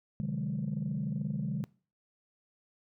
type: chord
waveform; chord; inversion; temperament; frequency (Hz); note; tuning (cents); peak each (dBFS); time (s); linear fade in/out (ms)
sine; Ab dominant seventh; first; equal with one note detuned; 130.81 / 151.57 / 185 / 207.7; C3 / Eb3 / Gb3 / Ab3; 0 / -45 / 0 / 0; -37 / -34 / -37 / -35; 0.2-1.64; 0
effects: noise-tail reverb RT60 0.4 s tail -24 dB re dry + tanh soft clip ceiling -25 dBFS